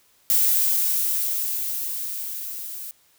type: noise with level ramp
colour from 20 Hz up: violet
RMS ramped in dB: -18 to -35 dBFS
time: 0.3-2.91 s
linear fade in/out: 0 ms
effects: white hiss -60 dBFS RMS until 3.18 s